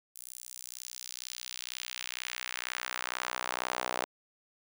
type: tone with high-pass filter sweep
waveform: sawtooth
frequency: 62.1 Hz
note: B1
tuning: 10 cents sharp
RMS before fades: -39 dBFS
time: 0.15-4.05 s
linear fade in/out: 10 ms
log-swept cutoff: 9700 to 660 Hz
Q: 1.2
effects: none